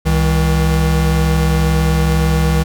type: tone pair together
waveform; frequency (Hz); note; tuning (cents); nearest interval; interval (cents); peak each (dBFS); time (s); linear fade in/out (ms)
square; 67.33 / 160; C#2 / D#3; -50 / +49; octave + minor third; 1499; -15; 0.05-2.64; 20
effects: none